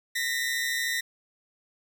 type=tone pair together; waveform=sawtooth; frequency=1842.1 / 1975.5 Hz; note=A#6 / B6; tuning=-21 / 0 cents; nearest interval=minor second; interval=121 cents; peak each=-26 dBFS; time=0.15-1.01 s; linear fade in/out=10 ms; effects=none